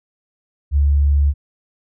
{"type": "tone", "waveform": "sine", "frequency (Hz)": 71.5, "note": "D2", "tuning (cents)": -46, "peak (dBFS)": -11, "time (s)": [0.71, 1.34], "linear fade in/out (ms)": 50, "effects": []}